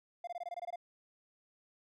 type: tone bursts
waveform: triangle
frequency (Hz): 698.5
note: F5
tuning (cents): 0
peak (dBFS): -36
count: 10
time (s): 0.24-0.759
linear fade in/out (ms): 5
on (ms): 33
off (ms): 21
effects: none